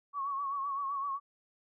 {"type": "tone with vibrato", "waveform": "sine", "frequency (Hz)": 1113, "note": "C#6", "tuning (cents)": 7, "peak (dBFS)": -32, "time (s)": [0.13, 1.2], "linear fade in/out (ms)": 50, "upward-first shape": "triangle", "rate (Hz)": 7.8, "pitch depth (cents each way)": 68, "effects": []}